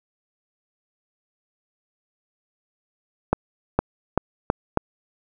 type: accelerating click train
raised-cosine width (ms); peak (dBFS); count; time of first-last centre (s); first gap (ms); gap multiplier
1; -3; 5; 3.33-4.774; 460; 0.84
effects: none